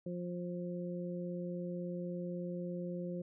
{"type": "harmonic tone", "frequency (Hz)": 176.4, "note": "F3", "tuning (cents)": 18, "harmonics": [1, 2, 3], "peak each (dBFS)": [-39, -44, -44], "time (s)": [0.06, 3.22], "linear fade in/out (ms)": 5, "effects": []}